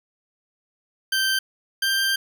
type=tone pair in turn; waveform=20% pulse; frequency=1560 / 1577.2 Hz; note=G6 / G6; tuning=-9 / +10 cents; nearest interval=unison; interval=19 cents; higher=second; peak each=-15 dBFS; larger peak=neither; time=1.12-1.39 / 1.82-2.16 s; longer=second; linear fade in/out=5 ms; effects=none